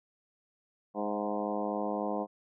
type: harmonic tone with a mistuned harmonic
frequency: 103.83 Hz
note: G#2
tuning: in tune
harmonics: 2 / 3 / 4 / 5 / 6 / 7 / 8 / 9 / 10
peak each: -37 / -38 / -40 / -37 / -39 / -38 / -43 / -42 / -44 dBFS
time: 0.94-2.27 s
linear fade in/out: 50 ms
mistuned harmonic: 6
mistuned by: +31 cents
effects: none